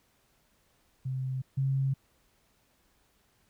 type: tone pair in turn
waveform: sine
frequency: 130.81 / 135.03 Hz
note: C3 / C#3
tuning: 0 / -45 cents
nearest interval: minor second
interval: 55 cents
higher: second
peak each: -30 / -25 dBFS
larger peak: second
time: 1.05-1.42 / 1.57-1.94 s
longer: neither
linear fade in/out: 10 ms
effects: pink hiss -69 dBFS RMS until 3.49 s

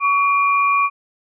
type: tone pair together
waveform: sine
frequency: 1129.1 / 2399 Hz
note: C#6 / D7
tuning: +32 / +36 cents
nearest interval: octave + minor second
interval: 1304 cents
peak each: -14 / -20 dBFS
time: 0-0.9 s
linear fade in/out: 50 ms
effects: none

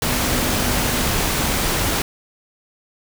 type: tone in noise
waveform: sine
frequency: 246.9 Hz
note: B3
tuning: in tune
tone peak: -29 dBFS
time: 0.07-1.09 s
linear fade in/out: 2 ms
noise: pink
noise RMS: -20 dBFS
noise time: 0.02-2.02 s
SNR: -12 dB
effects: none

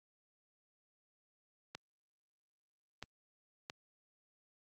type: clicks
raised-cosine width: 0.2 ms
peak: -25 dBFS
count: 3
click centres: 1.75 / 3.026 / 3.699 s
effects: high-pass 100 Hz 12 dB/octave + Opus 48 kbps

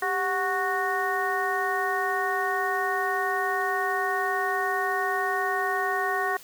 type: harmonic tone with a mistuned harmonic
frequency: 369.1 Hz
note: F#4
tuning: 4 cents flat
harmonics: 1 / 2 / 3 / 4 / 5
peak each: -31 / -29 / -30 / -33 / -29 dBFS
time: 0.02-6.37 s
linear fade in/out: 5 ms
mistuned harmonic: 1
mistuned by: +120 cents
effects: white hiss -48 dBFS RMS until 6.43 s

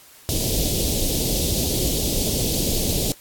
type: band-stop noise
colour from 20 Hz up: pink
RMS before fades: -22 dBFS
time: 0.29-3.12 s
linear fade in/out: 0 ms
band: 560 to 3400 Hz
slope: 24 dB/octave
effects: white hiss -48 dBFS RMS until 3.2 s + AAC 64 kbps

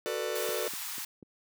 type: chord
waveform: 45% pulse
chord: B minor seventh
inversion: second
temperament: just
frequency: 370.4 / 444.5 / 493.9 / 592.7 Hz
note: F#4 / A4 / B4 / D5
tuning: +2 / +18 / 0 / +16 cents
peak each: -38 / -35 / -37 / -37 dBFS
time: 0.06-0.68 s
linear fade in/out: 0 ms
type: high-pass noise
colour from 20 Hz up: white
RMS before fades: -38 dBFS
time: 0.35-1.05 s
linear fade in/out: 5 ms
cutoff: 820 Hz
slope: 48 dB/octave
type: click train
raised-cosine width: 3 ms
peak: -32 dBFS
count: 4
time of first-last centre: 0.49-1.227 s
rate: 4.07 Hz
effects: high-pass 200 Hz 12 dB/octave

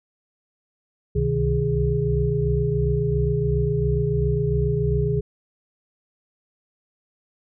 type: tone cluster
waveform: sine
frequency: 65.1 / 68 / 127.9 / 155.2 / 413.7 Hz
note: C2 / C#2 / C3 / D#3 / G#4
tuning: -8 / -33 / -39 / -4 / -7 cents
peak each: -31 / -26 / -24 / -24 / -24 dBFS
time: 1.15-5.21 s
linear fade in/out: 10 ms
effects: none

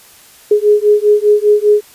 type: beating tone pair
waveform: sine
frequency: 415.3 / 420.3 Hz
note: G#4 / G#4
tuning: 0 / +21 cents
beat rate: 5 Hz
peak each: -10 dBFS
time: 0.51-1.81 s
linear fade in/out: 5 ms
effects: white hiss -42 dBFS RMS until 1.94 s + resampled to 32000 Hz

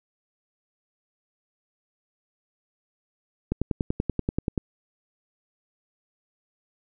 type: click train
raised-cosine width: 3 ms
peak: -11 dBFS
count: 12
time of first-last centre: 3.52-4.578 s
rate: 10.4 Hz
effects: none

